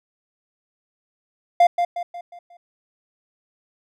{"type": "tone with echo", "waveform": "triangle", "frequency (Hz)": 698.5, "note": "F5", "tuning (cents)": 0, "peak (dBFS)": -8, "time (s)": [1.6, 1.67], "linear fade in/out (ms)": 5, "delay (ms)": 180, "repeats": 5, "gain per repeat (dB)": -7, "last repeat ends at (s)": 2.57, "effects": []}